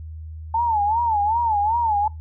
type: tone with vibrato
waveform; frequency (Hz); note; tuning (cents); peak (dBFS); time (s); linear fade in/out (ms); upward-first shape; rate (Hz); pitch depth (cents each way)
sine; 880; A5; 0; -17; 0.54-2.08; 5; sine; 2.6; 140
effects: noise-tail reverb RT60 0.2 s tail -22 dB re dry + added 79 Hz sine -32 dBFS peak until 2.2 s